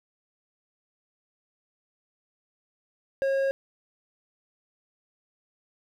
sine tone with hard clipping, 543 Hz, C#5, 36 cents flat, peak -24 dBFS, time 3.22-3.51 s, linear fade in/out 0 ms, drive 6 dB, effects none

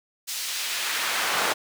brown noise with high-pass filter sweep, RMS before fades -27 dBFS, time 0.27-1.54 s, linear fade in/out 20 ms, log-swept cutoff 4900 to 890 Hz, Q 0.78, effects none

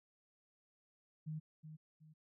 sine tone with echo, 155.56 Hz, D#3, in tune, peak -40 dBFS, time 1.26-1.4 s, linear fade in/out 20 ms, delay 370 ms, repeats 2, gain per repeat -9 dB, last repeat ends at 2.14 s, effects none

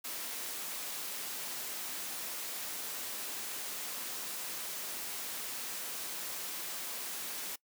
white noise, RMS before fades -40 dBFS, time 0.04-7.56 s, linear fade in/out 10 ms, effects noise-tail reverb RT60 0.1 s tail -23 dB re dry + high-pass 200 Hz 12 dB/octave

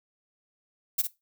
violet noise with echo, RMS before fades -24 dBFS, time 0.98-1.02 s, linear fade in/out 10 ms, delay 53 ms, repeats 1, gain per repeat -7 dB, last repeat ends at 1.073 s, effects noise-tail reverb RT60 0.2 s tail -17 dB re dry

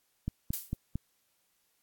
click train, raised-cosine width 5 ms, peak -20 dBFS, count 4, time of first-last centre 0.28-0.956 s, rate 4.44 Hz
violet noise with exponential decay, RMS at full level -29 dBFS, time 0.53-0.77 s, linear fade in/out 5 ms, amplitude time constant 52 ms
effects white hiss -74 dBFS RMS until 1.82 s + AAC 64 kbps

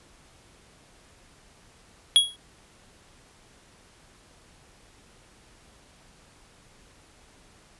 square tone with exponential decay, 3322 Hz, G#7, in tune, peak -11 dBFS, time 2.16-2.36 s, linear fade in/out 0 ms, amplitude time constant 43 ms, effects pink hiss -56 dBFS RMS until 7.79 s + resampled to 24000 Hz

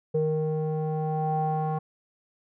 square tone with low-pass filter sweep, 155.56 Hz, D#3, in tune, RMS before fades -27 dBFS, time 0.14-1.79 s, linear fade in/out 10 ms, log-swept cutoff 490 to 910 Hz, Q 6.6, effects none

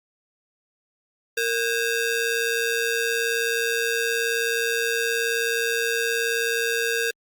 sawtooth ring-modulated tone, 1043 Hz, C6, 6 cents flat, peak -15 dBFS, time 1.37-7.11 s, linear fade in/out 5 ms, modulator 581 Hz, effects Opus 48 kbps

